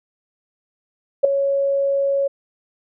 sine tone with ADSR envelope, 554.4 Hz, C#5, in tune, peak -5 dBFS, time 1.23-2.28 s, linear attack 17 ms, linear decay 4 ms, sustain -11 dB, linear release 12 ms, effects none

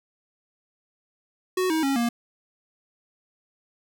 square tone with pitch steps, 370 / 318.4 / 274 / 235.8 Hz, F#4 / D#4 / C#4 / A#3, 0 / +40 / -20 / +20 cents, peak -22 dBFS, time 1.57-2.09 s, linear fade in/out 5 ms, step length 130 ms, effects none

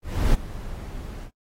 brown noise with ADSR envelope, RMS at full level -18 dBFS, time 0.02-1.31 s, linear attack 320 ms, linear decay 11 ms, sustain -16 dB, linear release 76 ms, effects noise-tail reverb RT60 0.1 s tail -25 dB re dry + AAC 48 kbps

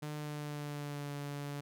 sawtooth tone with pitch glide, 150 to 143.64 Hz, D3 to D3, +37 to -38 cents, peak -35 dBFS, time 0.02-1.61 s, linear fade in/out 10 ms, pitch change -75 cents, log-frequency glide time 0.14-1.12 s, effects none

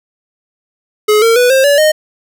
square tone with pitch steps, 423.8 / 456.8 / 492.5 / 530.9 / 572.3 / 616.9 Hz, G#4 / A#4 / B4 / C5 / D5 / D#5, +35 / -35 / -5 / +25 / -45 / -15 cents, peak -7 dBFS, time 1.08-1.92 s, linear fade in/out 10 ms, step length 140 ms, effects none

